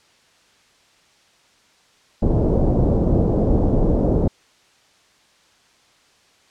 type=low-pass noise; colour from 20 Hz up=pink; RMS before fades=-17 dBFS; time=2.22-4.28 s; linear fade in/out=5 ms; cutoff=590 Hz; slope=24 dB/octave; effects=white hiss -56 dBFS RMS until 6.5 s + low-pass 6000 Hz 12 dB/octave